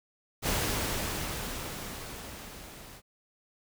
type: noise with level ramp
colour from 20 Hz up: pink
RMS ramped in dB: -28 to -49 dBFS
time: 0.42-3.02 s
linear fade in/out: 50 ms
effects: none